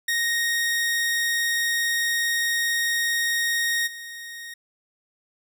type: tone with level steps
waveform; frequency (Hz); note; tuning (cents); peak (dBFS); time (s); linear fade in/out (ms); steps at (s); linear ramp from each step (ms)
sawtooth; 1864.7; A#6; 0; -18 / -32; 0.08-4.54; 5; 3.86; 20
effects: none